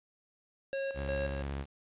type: tone with tremolo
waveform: square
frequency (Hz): 545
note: C#5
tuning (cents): -29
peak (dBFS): -33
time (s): 0.73-1.42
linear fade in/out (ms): 0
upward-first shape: square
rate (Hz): 2.8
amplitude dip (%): 60
type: tone with vibrato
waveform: sawtooth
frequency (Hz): 69.3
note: C#2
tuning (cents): 0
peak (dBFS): -31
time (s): 0.94-1.66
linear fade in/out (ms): 50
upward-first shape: sine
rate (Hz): 16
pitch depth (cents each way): 62
effects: resampled to 8000 Hz + 10-bit